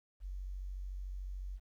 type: tone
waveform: sine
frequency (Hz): 46.86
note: F#1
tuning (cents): +23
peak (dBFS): -39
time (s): 0.2-1.6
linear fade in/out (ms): 50
effects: 12-bit